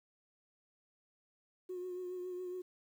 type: tone with vibrato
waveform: sine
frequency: 362.7 Hz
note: F#4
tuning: 34 cents flat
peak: -38 dBFS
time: 1.69-2.62 s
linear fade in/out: 10 ms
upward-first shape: triangle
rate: 7.2 Hz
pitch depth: 36 cents each way
effects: tanh soft clip ceiling -36 dBFS + 11-bit